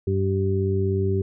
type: harmonic tone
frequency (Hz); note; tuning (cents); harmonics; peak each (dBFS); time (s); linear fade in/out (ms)
96.6; G2; -25; 1 / 2 / 3 / 4; -22 / -29 / -34 / -24; 0.07-1.22; 5
effects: none